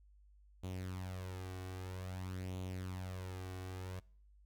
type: tone with flanger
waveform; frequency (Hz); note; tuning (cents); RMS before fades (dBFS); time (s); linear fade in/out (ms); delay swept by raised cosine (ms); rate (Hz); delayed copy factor
sawtooth; 92.5; F#2; 0; -44; 0.63-4; 10; 0.29 to 2.69; 0.51; +0.6
effects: noise-tail reverb RT60 0.6 s tail -25 dB re dry + added 50 Hz sine -61 dBFS peak until 4.45 s